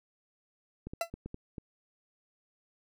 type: clicks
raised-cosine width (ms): 3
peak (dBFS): -27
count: 6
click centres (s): 0.87 / 0.935 / 1.14 / 1.26 / 1.344 / 1.582
type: tone with exponential decay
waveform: 40% pulse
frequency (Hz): 673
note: E5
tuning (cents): +36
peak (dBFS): -25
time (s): 1.01-1.1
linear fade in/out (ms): 2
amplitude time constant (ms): 18
effects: none